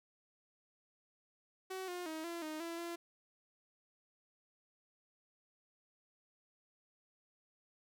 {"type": "tone with pitch steps", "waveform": "sawtooth", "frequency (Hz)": [376.8, 356.4, 316.5, 339.8, 310.1, 335.6, 340.9], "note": ["F#4", "F4", "D#4", "F4", "D#4", "E4", "F4"], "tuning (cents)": [32, 35, 30, -47, -6, 31, -42], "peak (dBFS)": -37, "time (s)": [1.7, 2.96], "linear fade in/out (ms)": 10, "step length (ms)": 180, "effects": []}